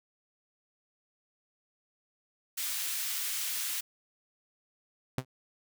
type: high-pass noise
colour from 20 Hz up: white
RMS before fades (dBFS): -34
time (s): 2.57-3.81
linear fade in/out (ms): 10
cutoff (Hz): 1700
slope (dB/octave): 12
type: tone with exponential decay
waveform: sawtooth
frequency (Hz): 129.1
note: C3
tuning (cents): -23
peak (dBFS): -22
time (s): 5.18-5.25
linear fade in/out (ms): 2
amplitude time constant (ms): 15
effects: none